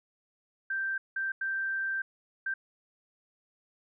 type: tone bursts at uneven times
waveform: sine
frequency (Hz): 1568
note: G6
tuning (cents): 0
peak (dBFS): -29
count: 4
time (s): 0.7-0.98 / 1.16-1.32 / 1.41-2.02 / 2.46-2.54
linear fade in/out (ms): 5
effects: none